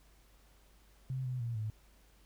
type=tone with pitch steps; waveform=sine; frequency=131 / 126.7 / 117.4 / 108.4 Hz; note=C3 / B2 / A#2 / A2; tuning=+2 / +45 / +13 / -25 cents; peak=-34 dBFS; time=1.1-1.7 s; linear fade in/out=0 ms; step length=150 ms; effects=added 50 Hz sine -62 dBFS peak until 2.25 s + pink hiss -67 dBFS RMS until 2.25 s